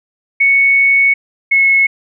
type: tone pair in turn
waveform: sine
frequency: 2217 / 2186 Hz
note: C#7 / C#7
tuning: 0 / -25 cents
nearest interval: unison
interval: 25 cents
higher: first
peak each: -7 dBFS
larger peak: neither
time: 0.4-1.14 / 1.51-1.87 s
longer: first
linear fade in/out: 10 ms
effects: none